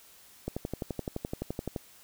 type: click train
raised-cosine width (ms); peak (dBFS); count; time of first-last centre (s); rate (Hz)
2; -19; 16; 0.48-1.762; 11.7
effects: white hiss -56 dBFS RMS until 2.03 s